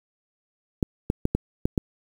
clicks, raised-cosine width 3 ms, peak -8 dBFS, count 6, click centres 0.828 / 1.101 / 1.254 / 1.35 / 1.655 / 1.778 s, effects 7-bit

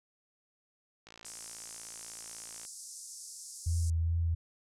click train, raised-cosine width 0.2 ms, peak -33 dBFS, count 90, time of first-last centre 1.07-2.651 s, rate 56.3 Hz
white band-pass noise, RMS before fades -47 dBFS, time 1.25-3.9 s, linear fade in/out 2 ms, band 5100 to 10000 Hz, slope 48 dB/octave
sine tone with vibrato, 83.1 Hz, E2, 15 cents sharp, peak -27 dBFS, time 3.66-4.35 s, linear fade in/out 10 ms, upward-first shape triangle, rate 2.4 Hz, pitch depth 25 cents each way
effects none

